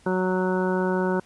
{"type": "harmonic tone", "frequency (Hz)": 185, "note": "F#3", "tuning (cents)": 0, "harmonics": [1, 2, 3, 4, 5, 6, 7, 8], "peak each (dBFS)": [-25, -25, -30, -39, -30, -41, -39, -33], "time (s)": [0.06, 1.2], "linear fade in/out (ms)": 5, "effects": ["pink hiss -56 dBFS RMS until 1.25 s", "resampled to 24000 Hz"]}